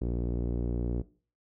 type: tone with low-pass filter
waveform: sawtooth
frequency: 59.3 Hz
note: A#1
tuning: 30 cents sharp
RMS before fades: -31 dBFS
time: 0.01-1.02 s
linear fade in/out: 10 ms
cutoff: 370 Hz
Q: 1.9
effects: noise-tail reverb RT60 0.4 s tail -18 dB re dry